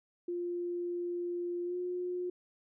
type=tone with pitch glide; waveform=sine; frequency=350 to 358.6 Hz; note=F4 to F4; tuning=+4 to +46 cents; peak=-33 dBFS; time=0.28-2.3 s; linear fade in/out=5 ms; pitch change=+42 cents; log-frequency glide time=1.65-1.76 s; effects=none